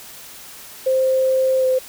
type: tone with pitch glide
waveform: sine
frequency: 523.3 to 516.1 Hz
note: C5 to C5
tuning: 0 to -24 cents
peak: -14 dBFS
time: 0.86-1.79 s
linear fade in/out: 10 ms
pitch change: -24 cents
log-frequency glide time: 1.59-1.65 s
effects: white hiss -39 dBFS RMS until 1.88 s

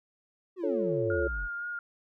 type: exponential sweep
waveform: triangle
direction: down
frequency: 390.1 to 37.59 Hz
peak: -31 dBFS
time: 0.56-1.49 s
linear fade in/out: 50 ms
type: chord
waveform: sine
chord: F augmented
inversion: none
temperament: equal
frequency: 349.2 / 440 / 554.4 Hz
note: F4 / A4 / C#5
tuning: 0 / 0 / 0 cents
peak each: -31 dBFS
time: 0.63-1.28 s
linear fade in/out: 10 ms
type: tone with vibrato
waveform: sine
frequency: 1418 Hz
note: F6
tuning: 26 cents sharp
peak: -33 dBFS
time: 1.1-1.79 s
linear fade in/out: 2 ms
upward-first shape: sine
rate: 3.9 Hz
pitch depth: 18 cents each way
effects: none

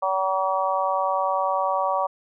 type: harmonic tone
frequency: 190 Hz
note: F#3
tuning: 46 cents sharp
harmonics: 3 / 4 / 5 / 6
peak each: -26 / -26 / -26 / -26 dBFS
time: 0.02-2.07 s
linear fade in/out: 10 ms
effects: none

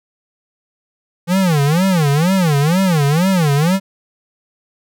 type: tone with vibrato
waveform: square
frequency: 164.81 Hz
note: E3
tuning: in tune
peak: -12 dBFS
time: 1.27-3.8 s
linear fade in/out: 50 ms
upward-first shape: sine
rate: 2.1 Hz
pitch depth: 280 cents each way
effects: none

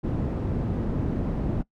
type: low-pass noise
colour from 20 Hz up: white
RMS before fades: -27 dBFS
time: 0.03-1.63 s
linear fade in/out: 20 ms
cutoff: 240 Hz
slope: 12 dB/octave
effects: noise-tail reverb RT60 0.1 s tail -20 dB re dry

